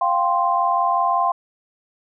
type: chord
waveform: sine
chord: F suspended second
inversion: none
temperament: equal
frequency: 698.5 / 784 / 1046.5 Hz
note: F5 / G5 / C6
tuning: 0 / 0 / 0 cents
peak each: -21 / -22 / -19 dBFS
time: 0.01-1.32 s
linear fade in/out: 5 ms
effects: none